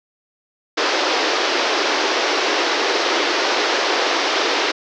pink band-pass noise, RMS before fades -19 dBFS, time 0.77-4.72 s, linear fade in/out 10 ms, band 310 to 5700 Hz, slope 48 dB/octave, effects none

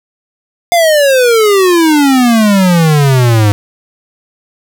square exponential sweep, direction down, 706 to 100.9 Hz, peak -6 dBFS, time 0.72-3.52 s, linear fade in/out 0 ms, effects none

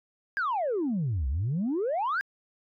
sine exponential two-way sweep, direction down then up, 1665 to 61.74 to 1665 Hz, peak -24 dBFS, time 0.37-2.21 s, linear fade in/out 0 ms, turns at 1.28 s, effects tanh soft clip ceiling -23 dBFS

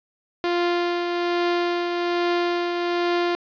sawtooth tone with tremolo, 348.7 Hz, F4, 3 cents flat, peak -15 dBFS, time 0.44-3.35 s, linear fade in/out 0 ms, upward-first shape triangle, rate 1.2 Hz, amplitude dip 40%, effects resampled to 11025 Hz + 8-bit

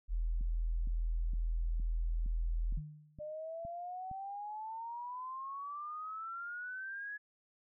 sine tone, 41.2 Hz, E1, in tune, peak -31 dBFS, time 0.08-2.81 s, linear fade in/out 50 ms
click train, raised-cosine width 5 ms, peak -37 dBFS, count 9, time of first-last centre 0.41-4.114 s, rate 2.16 Hz
sine tone with exponential decay, 151 Hz, D3, 48 cents sharp, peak -38 dBFS, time 2.77-3.33 s, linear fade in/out 5 ms, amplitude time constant 120 ms
sine exponential sweep, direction up, 598 to 1694 Hz, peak -40 dBFS, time 3.19-7.18 s, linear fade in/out 20 ms
effects none

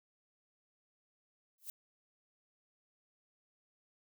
violet noise with exponential growth, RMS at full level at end -39 dBFS, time 1.58-1.7 s, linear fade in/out 2 ms, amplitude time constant 24 ms, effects none

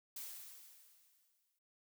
blue noise with exponential decay, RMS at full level -45 dBFS, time 0.16-1.59 s, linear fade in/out 5 ms, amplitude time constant 310 ms, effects noise-tail reverb RT60 0.4 s tail -26 dB re dry

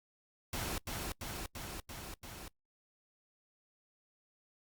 pink noise with echo, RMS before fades -38 dBFS, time 0.53-0.78 s, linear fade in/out 2 ms, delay 340 ms, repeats 5, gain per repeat -2 dB, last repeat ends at 2.48 s, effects noise-tail reverb RT60 0.1 s tail -25 dB re dry + Opus 48 kbps

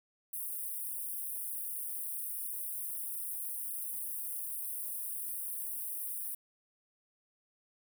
white high-pass noise, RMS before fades -39 dBFS, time 0.33-6.35 s, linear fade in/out 5 ms, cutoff 8900 Hz, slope 96 dB/octave, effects none

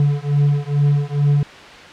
triangle beating tone pair, 143.1 / 145.4 Hz, D3 / D3, -45 / -17 cents, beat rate 2.3 Hz, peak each -15 dBFS, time 0-1.43 s, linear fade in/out 2 ms, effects white hiss -37 dBFS RMS until 1.92 s + low-pass 3000 Hz 12 dB/octave

